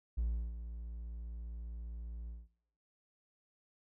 triangle tone with ADSR envelope, 57.5 Hz, A#1, 23 cents flat, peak -28 dBFS, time 0.17-2.48 s, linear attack 14 ms, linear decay 340 ms, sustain -12 dB, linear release 190 ms, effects noise-tail reverb RT60 0.6 s tail -17 dB re dry + tanh soft clip ceiling -25 dBFS

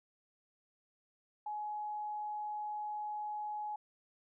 sine tone, 842 Hz, G#5, 24 cents sharp, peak -37 dBFS, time 1.46-3.76 s, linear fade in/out 5 ms, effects none

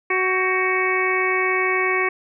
harmonic tone with a mistuned harmonic, 372.6 Hz, F#4, 12 cents sharp, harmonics 1 / 2 / 3 / 4 / 5 / 6 / 7, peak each -23 / -30 / -25 / -34 / -25 / -22 / -32 dBFS, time 0.1-2.09 s, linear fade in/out 5 ms, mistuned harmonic 4, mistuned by +93 cents, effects none

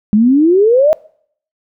sine exponential sweep, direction up, 202.3 to 643 Hz, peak -6 dBFS, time 0.13-0.93 s, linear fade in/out 0 ms, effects noise-tail reverb RT60 0.6 s tail -24 dB re dry

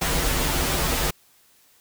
pink noise with comb filter, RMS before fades -23 dBFS, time 0.01-1.11 s, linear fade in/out 10 ms, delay 9.6 ms, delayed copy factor -0.95, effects white hiss -58 dBFS RMS until 1.8 s

